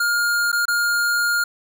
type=tone with dropouts; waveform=square; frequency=1414 Hz; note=F6; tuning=21 cents sharp; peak=-18 dBFS; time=0-1.44 s; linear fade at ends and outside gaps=5 ms; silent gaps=0.518-0.527 / 0.655-0.681 s; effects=none